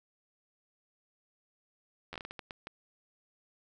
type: slowing click train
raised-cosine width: 0.3 ms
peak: -25 dBFS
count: 10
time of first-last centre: 2.13-2.671 s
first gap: 11 ms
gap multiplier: 1.4
effects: none